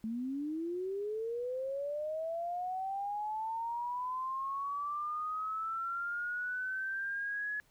sine linear sweep, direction up, 216.1 to 1699 Hz, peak -34 dBFS, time 0.04-7.6 s, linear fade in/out 0 ms, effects pink hiss -69 dBFS RMS until 7.7 s

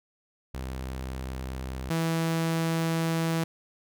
sawtooth tone pair in turn, 64.9 / 163.99 Hz, C2 / E3, -13 / -9 cents, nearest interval octave + major third, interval 1604 cents, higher second, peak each -29 / -21 dBFS, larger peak second, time 0.54-1.9 / 1.9-3.44 s, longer second, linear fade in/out 5 ms, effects none

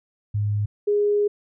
sine tone pair in turn, 103.83 / 412.7 Hz, G#2 / G#4, 0 / -11 cents, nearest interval 2 octaves, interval 2389 cents, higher second, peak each -20 / -17 dBFS, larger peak second, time 0.34-0.66 / 0.87-1.28 s, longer second, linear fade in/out 10 ms, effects none

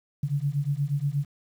sine beating tone pair, 138.59 / 146.99 Hz, C#3 / D3, 0 / +2 cents, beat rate 8.4 Hz, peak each -27 dBFS, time 0.23-1.25 s, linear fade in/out 5 ms, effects 9-bit

